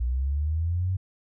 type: linear sweep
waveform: sine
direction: up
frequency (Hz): 58.27 to 95.5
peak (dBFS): -23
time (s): 0-0.97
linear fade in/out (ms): 10
effects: none